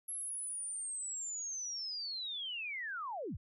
sine linear sweep, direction down, 11260 to 41.2 Hz, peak -38 dBFS, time 0.08-3.37 s, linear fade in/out 10 ms, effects none

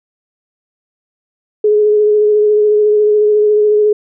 sine tone with vibrato, 421.4 Hz, G#4, 25 cents sharp, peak -7 dBFS, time 1.64-3.93 s, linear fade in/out 5 ms, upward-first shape sine, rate 14 Hz, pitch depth 19 cents each way, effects none

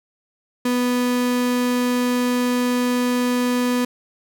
35% pulse tone, 246.9 Hz, B3, in tune, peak -16 dBFS, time 0.65-3.85 s, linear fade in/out 5 ms, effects none

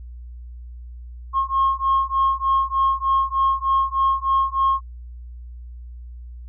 sine beating tone pair, 1077 / 1080.3 Hz, C6 / C#6, +50 / -45 cents, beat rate 3.3 Hz, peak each -19 dBFS, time 1.33-4.81 s, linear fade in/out 50 ms, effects tanh soft clip ceiling -11 dBFS + added 60 Hz sine -34 dBFS peak until 6.48 s

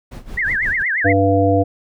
brown noise with tremolo, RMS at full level -28 dBFS, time 0.11-0.83 s, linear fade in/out 10 ms, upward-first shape sine, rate 5.7 Hz, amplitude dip 85%
sine tone with vibrato, 1818 Hz, A#6, 44 cents flat, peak -16 dBFS, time 0.37-1.13 s, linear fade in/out 10 ms, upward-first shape triangle, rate 8.5 Hz, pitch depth 300 cents each way
harmonic tone, 98 Hz, G2, in tune, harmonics 1 / 3 / 5 / 7, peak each -17 / -17 / -17 / -17 dBFS, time 1.04-1.64 s, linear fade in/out 20 ms
effects none

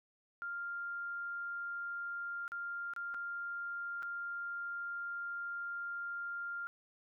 sine tone with dropouts, 1396.9 Hz, F6, in tune, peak -38 dBFS, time 0.42-6.67 s, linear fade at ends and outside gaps 0 ms, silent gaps 2.479-2.519 / 2.936-2.963 / 3.141-3.145 / 4.024-4.03 s, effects none

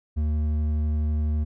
sine tone with hard clipping, 76 Hz, D#2, 40 cents flat, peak -23 dBFS, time 0.16-1.45 s, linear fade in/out 20 ms, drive 6 dB, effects none

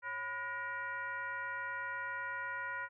sine tone with frequency modulation, 1440 Hz, F#6, 47 cents flat, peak -37 dBFS, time 0.02-2.89 s, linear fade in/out 50 ms, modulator 446 Hz, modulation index 1.2, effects none

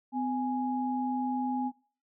sine tone pair together, 254.3 / 830.6 Hz, C4 / G#5, -49 / 0 cents, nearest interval octave + minor sixth, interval 2049 cents, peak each -30 / -32 dBFS, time 0.12-1.72 s, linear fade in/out 50 ms, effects noise-tail reverb RT60 0.4 s tail -20 dB re dry

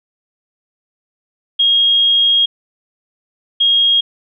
sine tone bursts at uneven times, 3263 Hz, G#7, 31 cents flat, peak -9 dBFS, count 2, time 1.59-2.46 / 3.6-4.01 s, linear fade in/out 10 ms, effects none

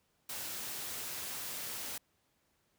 white noise, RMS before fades -41 dBFS, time 0.29-1.98 s, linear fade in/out 5 ms, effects pink hiss -75 dBFS RMS until 2.78 s + high-pass 60 Hz 12 dB/octave

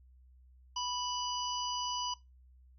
harmonic tone with a mistuned harmonic, 987 Hz, B5, 1 cent flat, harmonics 1 / 3 / 5 / 6, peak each -37 / -39 / -41 / -42 dBFS, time 0.76-2.14 s, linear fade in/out 5 ms, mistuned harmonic 5, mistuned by -21 cents, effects noise-tail reverb RT60 0.2 s tail -19 dB re dry + added 63 Hz sine -57 dBFS peak until 2.78 s

